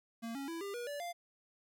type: tone with pitch steps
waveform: square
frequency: 229.5 / 276.1 / 332.1 / 399.6 / 480.7 / 578.3 / 695.7 Hz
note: A#3 / C#4 / E4 / G4 / B4 / D5 / F5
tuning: -27 / -7 / +13 / +33 / -47 / -27 / -7 cents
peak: -40 dBFS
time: 0.22-1.13 s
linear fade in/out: 20 ms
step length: 130 ms
effects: none